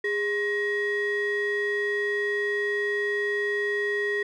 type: ring-modulated tone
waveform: triangle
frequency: 740 Hz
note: F#5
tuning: in tune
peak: -19 dBFS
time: 0.04-4.23 s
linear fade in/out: 5 ms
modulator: 1150 Hz
effects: none